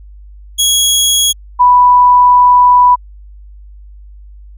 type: tone pair in turn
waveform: 20% pulse / sine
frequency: 3322 / 987.6 Hz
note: G#7 / B5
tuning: 0 / 0 cents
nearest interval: octave + major sixth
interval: 2100 cents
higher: first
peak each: -3 dBFS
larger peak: neither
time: 0.58-1.33 / 1.59-2.96 s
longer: second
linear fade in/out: 20 ms
effects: added 50 Hz sine -32 dBFS peak until 4.57 s